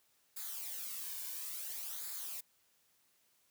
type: noise with flanger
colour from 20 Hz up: blue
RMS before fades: -43 dBFS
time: 0.36-2.41 s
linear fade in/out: 10 ms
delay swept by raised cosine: 0.34 to 1.54 ms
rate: 0.58 Hz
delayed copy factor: -0.6
effects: white hiss -73 dBFS RMS until 3.5 s + high-pass 60 Hz 12 dB/octave